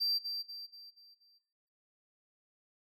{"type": "tone with echo", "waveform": "triangle", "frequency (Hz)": 4699, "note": "D8", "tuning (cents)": 0, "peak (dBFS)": -28, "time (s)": [0, 0.19], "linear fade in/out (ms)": 20, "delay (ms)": 240, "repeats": 5, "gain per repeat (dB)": -7, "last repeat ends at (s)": 1.39, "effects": ["noise-tail reverb RT60 1.0 s tail -18 dB re dry"]}